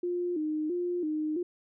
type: tone with vibrato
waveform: sine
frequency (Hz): 329.6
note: E4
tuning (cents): 0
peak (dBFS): -28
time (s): 0.03-1.43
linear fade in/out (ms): 5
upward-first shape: square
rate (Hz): 1.5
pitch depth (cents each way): 120
effects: none